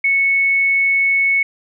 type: tone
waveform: sine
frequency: 2208 Hz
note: C#7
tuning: 7 cents flat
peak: -12 dBFS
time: 0.04-1.43 s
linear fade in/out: 5 ms
effects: none